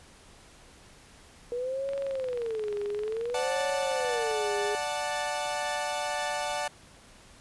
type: tone with vibrato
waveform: sine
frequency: 476.3 Hz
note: A#4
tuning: 37 cents sharp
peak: -29 dBFS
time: 1.52-4.75 s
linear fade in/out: 0 ms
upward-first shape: sine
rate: 0.57 Hz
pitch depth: 260 cents each way
type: click train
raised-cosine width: 0.3 ms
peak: -27 dBFS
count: 56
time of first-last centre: 1.89-4.313 s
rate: 22.7 Hz
type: chord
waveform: sawtooth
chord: D major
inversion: none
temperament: equal with one note detuned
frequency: 587.3 / 737.4 / 880 Hz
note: D5 / F#5 / A5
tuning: 0 / -6 / 0 cents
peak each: -30 dBFS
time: 3.34-6.68 s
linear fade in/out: 5 ms
effects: pink hiss -54 dBFS RMS until 7.4 s + resampled to 24000 Hz